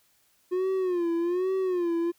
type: tone with vibrato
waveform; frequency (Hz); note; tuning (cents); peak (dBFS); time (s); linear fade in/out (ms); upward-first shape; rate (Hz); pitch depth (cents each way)
triangle; 357.5; F4; +41; -22; 0.51-2.12; 20; sine; 1.2; 110
effects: white hiss -66 dBFS RMS until 2.18 s